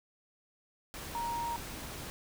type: tone in noise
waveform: sine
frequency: 938 Hz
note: A#5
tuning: 11 cents sharp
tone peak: -33 dBFS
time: 1.15-1.56 s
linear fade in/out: 0 ms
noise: pink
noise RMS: -43 dBFS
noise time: 0.94-2.1 s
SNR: +7 dB
effects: none